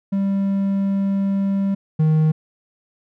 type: tone pair in turn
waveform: triangle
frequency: 196.5 / 156.35 Hz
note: G3 / D#3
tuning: +4 / +9 cents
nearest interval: major third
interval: 395 cents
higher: first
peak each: -15 / -11 dBFS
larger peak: second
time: 0.12-1.75 / 1.99-2.32 s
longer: first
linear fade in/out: 10 ms
effects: none